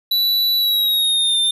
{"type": "tone with pitch glide", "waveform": "square", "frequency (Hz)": [3951, 3602], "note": ["B7", "A7"], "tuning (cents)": [0, 40], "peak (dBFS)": -15, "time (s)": [0.11, 1.51], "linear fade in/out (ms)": 5, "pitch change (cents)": -160, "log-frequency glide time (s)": [0.57, 1.38], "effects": []}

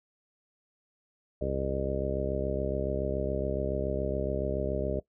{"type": "harmonic tone", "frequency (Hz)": 67.1, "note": "C2", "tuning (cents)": 44, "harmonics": [1, 2, 3, 4, 5, 6, 7, 8, 9], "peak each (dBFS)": [-35, -37, -39, -40, -40, -36, -37, -42, -34], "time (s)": [1.41, 5], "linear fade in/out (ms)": 5, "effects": ["noise-tail reverb RT60 0.1 s tail -18 dB re dry"]}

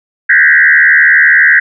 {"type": "tone with frequency modulation", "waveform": "sine", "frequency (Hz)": 1760, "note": "A6", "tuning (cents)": 0, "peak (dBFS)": -3, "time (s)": [0.29, 1.6], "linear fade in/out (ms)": 10, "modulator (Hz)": 76, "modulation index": 3, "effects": []}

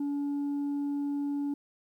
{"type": "tone", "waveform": "sine", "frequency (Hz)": 285.5, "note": "D4", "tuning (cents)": -49, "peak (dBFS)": -26, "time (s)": [0, 1.54], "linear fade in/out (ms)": 5, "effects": ["tanh soft clip ceiling -28 dBFS", "11-bit"]}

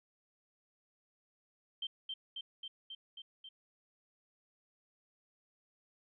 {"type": "tone with echo", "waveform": "sine", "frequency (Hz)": 3136, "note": "G7", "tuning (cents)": 0, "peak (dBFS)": -36, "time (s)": [1.82, 1.87], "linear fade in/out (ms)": 5, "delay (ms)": 270, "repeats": 6, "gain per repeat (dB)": -2, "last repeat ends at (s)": 3.49, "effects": []}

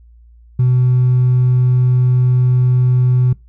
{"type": "tone with hard clipping", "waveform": "triangle", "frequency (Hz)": 125.7, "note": "B2", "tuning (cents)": 31, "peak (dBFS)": -9, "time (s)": [0.59, 3.33], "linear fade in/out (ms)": 5, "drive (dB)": 2, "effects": ["noise-tail reverb RT60 0.2 s tail -22 dB re dry", "added 58 Hz sine -41 dBFS peak until 3.48 s"]}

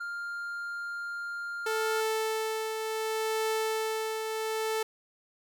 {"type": "tone", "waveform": "triangle", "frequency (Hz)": 1400, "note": "F6", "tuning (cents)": 4, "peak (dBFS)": -32, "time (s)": [0, 2.01], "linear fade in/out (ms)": 10}
{"type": "tone with tremolo", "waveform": "sawtooth", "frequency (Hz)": 440, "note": "A4", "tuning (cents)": 0, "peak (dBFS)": -23, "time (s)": [1.66, 4.83], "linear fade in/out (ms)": 5, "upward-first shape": "triangle", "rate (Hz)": 0.68, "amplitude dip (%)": 45}
{"effects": []}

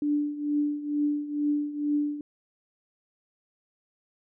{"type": "tone with tremolo", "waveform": "sine", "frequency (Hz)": 293.7, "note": "D4", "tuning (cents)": 0, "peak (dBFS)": -21, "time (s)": [0.02, 2.21], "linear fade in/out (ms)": 2, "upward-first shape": "triangle", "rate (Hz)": 2.2, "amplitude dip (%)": 80, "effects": []}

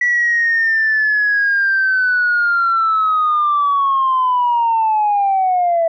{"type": "linear sweep", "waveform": "sine", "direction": "down", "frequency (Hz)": [1956, 655], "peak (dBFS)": -11, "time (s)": [0.01, 5.88], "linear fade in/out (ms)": 5, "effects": ["tanh soft clip ceiling -8 dBFS"]}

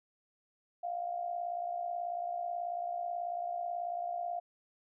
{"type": "tone with amplitude modulation", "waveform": "sine", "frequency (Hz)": 699, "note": "F5", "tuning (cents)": 1, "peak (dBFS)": -31, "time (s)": [0.83, 4.4], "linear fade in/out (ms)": 10, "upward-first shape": "sine", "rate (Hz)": 58.3, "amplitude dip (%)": 65, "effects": []}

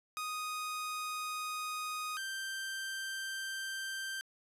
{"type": "tone pair in turn", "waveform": "sawtooth", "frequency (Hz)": [1244.5, 1568], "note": ["D#6", "G6"], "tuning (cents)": [0, 0], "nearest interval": "major third", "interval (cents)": 400, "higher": "second", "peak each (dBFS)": [-33, -34], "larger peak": "first", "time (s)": [[0.17, 2.17], [2.17, 4.21]], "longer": "second", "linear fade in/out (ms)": 0, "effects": ["resampled to 32000 Hz", "11-bit"]}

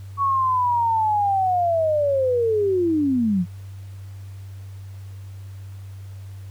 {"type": "linear sweep", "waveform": "sine", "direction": "down", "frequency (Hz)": [1124, 164.81], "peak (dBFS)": -17, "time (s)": [0.17, 3.46], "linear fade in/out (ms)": 50, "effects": ["added 97 Hz sine -34 dBFS peak until 6.5 s", "pink hiss -54 dBFS RMS until 6.5 s"]}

